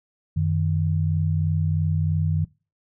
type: tone pair together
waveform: sine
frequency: 92.5 / 155.57 Hz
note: F#2 / D#3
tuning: 0 / 0 cents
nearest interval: major sixth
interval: 900 cents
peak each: -22 dBFS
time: 0.36-2.45 s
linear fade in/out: 10 ms
effects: noise-tail reverb RT60 0.3 s tail -21 dB re dry